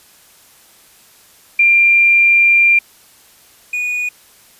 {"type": "tone pair in turn", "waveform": ["sine", "triangle"], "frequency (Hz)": [2383, 2461], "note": ["D7", "D#7"], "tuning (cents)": [25, -20], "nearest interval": "minor second", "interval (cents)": 55, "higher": "second", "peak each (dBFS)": [-7, -15], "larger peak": "first", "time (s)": [[1.59, 2.79], [3.73, 4.09]], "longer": "first", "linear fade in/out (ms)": 5, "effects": ["white hiss -47 dBFS RMS until 4.59 s", "resampled to 32000 Hz"]}